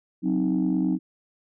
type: chord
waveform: sine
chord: C diminished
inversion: second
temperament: equal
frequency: 185 / 261.6 / 311.1 Hz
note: Gb3 / C4 / Eb4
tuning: 0 / 0 / 0 cents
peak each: -24 dBFS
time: 0.22-0.99 s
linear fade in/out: 50 ms
effects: tanh soft clip ceiling -15 dBFS